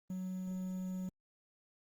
triangle tone with quantisation, 185.4 Hz, F#3, 4 cents sharp, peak -35 dBFS, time 0.1-1.09 s, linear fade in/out 2 ms, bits 10, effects Opus 24 kbps

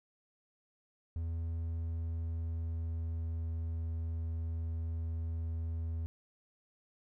triangle tone with pitch glide, 82.6 to 81.93 Hz, E2 to E2, +4 to -10 cents, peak -32 dBFS, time 1.16-6.06 s, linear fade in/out 0 ms, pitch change -14 cents, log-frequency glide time 1.43-3.57 s, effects none

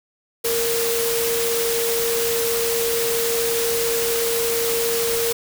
sine tone in noise, 463.9 Hz, A#4, 8 cents flat, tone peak -21 dBFS, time 0.44-5.33 s, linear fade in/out 10 ms, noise white, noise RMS -24 dBFS, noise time 0.44-5.33 s, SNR 0 dB, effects none

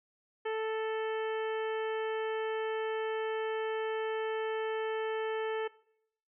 harmonic tone, 440 Hz, A4, in tune, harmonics 1 / 2 / 3 / 4 / 5 / 6 / 7, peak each -32 / -40 / -45 / -43 / -48 / -51 / -50 dBFS, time 0.45-5.68 s, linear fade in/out 10 ms, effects noise-tail reverb RT60 0.7 s tail -21 dB re dry

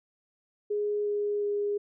sine tone with pitch steps, 415.3 / 412.7 / 410.1 Hz, G#4 / G#4 / G#4, 0 / -11 / -22 cents, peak -26 dBFS, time 0.7-1.78 s, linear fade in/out 10 ms, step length 360 ms, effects none

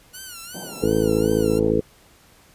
5% pulse tone with vibrato, 1442 Hz, F#6, 45 cents flat, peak -24 dBFS, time 0.13-1.6 s, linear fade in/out 20 ms, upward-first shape sine, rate 2.7 Hz, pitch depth 130 cents each way
pink band-pass noise, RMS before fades -38 dBFS, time 0.54-1.71 s, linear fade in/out 5 ms, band 130 to 970 Hz, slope 96 dB/octave
harmonic tone, 54.5 Hz, A1, 16 cents flat, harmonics 1 / 2 / 3 / 4 / 5 / 6 / 7 / 8 / 9, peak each -31 / -29 / -28 / -26 / -27 / -24 / -30 / -21 / -24 dBFS, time 0.82-1.81 s, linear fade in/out 10 ms
effects pink hiss -53 dBFS RMS until 2.54 s + resampled to 32000 Hz

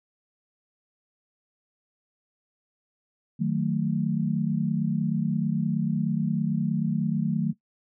sine chord, D# diminished, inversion none, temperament equal with one note detuned, 155.56 / 185 / 222 Hz, D#3 / F#3 / A3, 0 / 0 / +16 cents, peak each -27 / -27 / -27 dBFS, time 3.39-7.53 s, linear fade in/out 20 ms, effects noise-tail reverb RT60 0.1 s tail -18 dB re dry

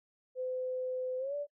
sine tone with pitch glide, 510 to 579.1 Hz, C5 to D5, -44 to -24 cents, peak -33 dBFS, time 0.35-1.47 s, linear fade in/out 50 ms, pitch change +220 cents, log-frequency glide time 1.18-1.35 s, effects noise-tail reverb RT60 0.1 s tail -22 dB re dry

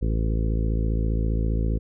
harmonic tone with a mistuned harmonic, 55 Hz, A1, in tune, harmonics 1 / 2 / 3 / 4 / 5 / 6 / 7 / 8 / 9, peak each -22 / -28 / -32 / -34 / -36 / -38 / -39 / -40 / -41 dBFS, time 0.01-1.79 s, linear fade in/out 20 ms, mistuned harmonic 9, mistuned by +19 cents, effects none

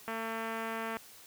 click train, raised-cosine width 0.5 ms, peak -23 dBFS, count 201, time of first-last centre 0.08-0.969 s, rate 225 Hz, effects white hiss -54 dBFS RMS until 1.26 s + high-pass 60 Hz 12 dB/octave

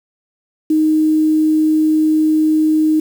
sine tone with quantisation, 311.1 Hz, D#4, in tune, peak -10 dBFS, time 0.7-3 s, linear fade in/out 5 ms, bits 6, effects none

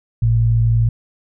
sine tone pair together, 53.61 / 113.6 Hz, A1 / A#2, -44 / -44 cents, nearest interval octave + minor second, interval 1300 cents, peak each -19 / -12 dBFS, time 0.22-0.89 s, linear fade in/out 5 ms, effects none

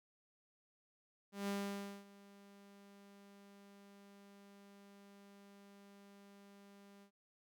sawtooth tone with ADSR envelope, 200 Hz, G3, 35 cents sharp, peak -33 dBFS, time 1.32-7.11 s, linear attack 160 ms, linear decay 560 ms, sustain -22 dB, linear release 86 ms, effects none

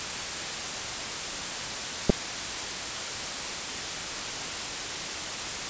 clicks, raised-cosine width 2 ms, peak -6 dBFS, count 2, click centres 2.096 / 2.101 s, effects white hiss -32 dBFS RMS until 5.69 s + resampled to 16000 Hz

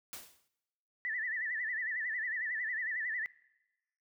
white noise with exponential decay, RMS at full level -42 dBFS, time 0.13-0.48 s, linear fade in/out 0 ms, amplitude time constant 76 ms
sine tone with vibrato, 1864.7 Hz, A#6, in tune, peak -33 dBFS, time 1.05-3.26 s, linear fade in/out 0 ms, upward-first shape sine, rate 11 Hz, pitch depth 130 cents each way
effects noise-tail reverb RT60 1.0 s tail -21 dB re dry

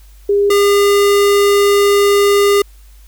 sine / square tone pair in turn, 404.4 / 404.4 Hz, G#4 / G#4, -46 / -46 cents, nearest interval unison, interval 0 cents, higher neither, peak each -9 dBFS, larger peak neither, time 0.29-0.5 / 0.5-2.62 s, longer second, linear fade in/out 5 ms, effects added 50 Hz sine -38 dBFS peak until 3.07 s + white hiss -51 dBFS RMS until 3.07 s

